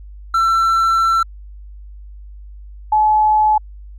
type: tone pair in turn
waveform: triangle / sine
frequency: 1343 / 856.2 Hz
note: E6 / A5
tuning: +32 / -47 cents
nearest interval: minor sixth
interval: 779 cents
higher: first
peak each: -10 dBFS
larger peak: neither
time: 0.34-1.23 / 2.92-3.58 s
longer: first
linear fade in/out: 5 ms
effects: added 50 Hz sine -33 dBFS peak until 3.98 s